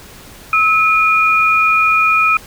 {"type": "tone pair together", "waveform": "sine", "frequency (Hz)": [1295, 2440], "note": ["E6", "D#7"], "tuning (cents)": [-31, -34], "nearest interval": "major seventh", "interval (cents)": 1097, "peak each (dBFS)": -12, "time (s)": [0.53, 2.37], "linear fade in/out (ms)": 2, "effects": ["pink hiss -38 dBFS RMS until 2.46 s"]}